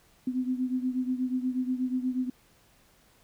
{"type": "beating tone pair", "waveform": "sine", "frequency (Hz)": [252.6, 260.9], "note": ["B3", "C4"], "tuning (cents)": [39, -5], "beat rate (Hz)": 8.3, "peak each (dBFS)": [-28, -32], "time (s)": [0.27, 2.3], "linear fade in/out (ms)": 5, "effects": ["pink hiss -62 dBFS RMS until 3.23 s"]}